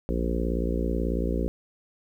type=harmonic tone; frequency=58.27 Hz; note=A#1; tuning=in tune; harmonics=1 / 3 / 4 / 5 / 6 / 7 / 8 / 9; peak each=-27 / -32 / -33 / -34 / -35 / -35 / -36 / -37 dBFS; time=0.09-1.48 s; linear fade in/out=0 ms; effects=10-bit